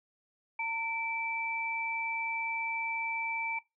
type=tone pair together; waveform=sine; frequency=907.3 / 2325 Hz; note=A#5 / D7; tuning=-47 / -18 cents; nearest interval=octave + major third; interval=1629 cents; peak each=-35 / -33 dBFS; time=0.59-3.59 s; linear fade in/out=5 ms; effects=noise-tail reverb RT60 0.2 s tail -20 dB re dry